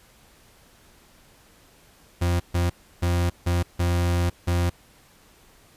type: tone bursts at uneven times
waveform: 40% pulse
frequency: 87.31 Hz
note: F2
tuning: in tune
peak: -19 dBFS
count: 6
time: 2.21-2.4 / 2.54-2.7 / 3.02-3.3 / 3.46-3.63 / 3.79-4.3 / 4.47-4.7 s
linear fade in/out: 10 ms
effects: pink hiss -55 dBFS RMS until 5.76 s + resampled to 32000 Hz